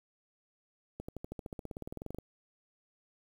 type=accelerating click train; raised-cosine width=2 ms; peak=-27 dBFS; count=21; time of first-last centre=1-2.186 s; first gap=85 ms; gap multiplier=0.96; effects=9-bit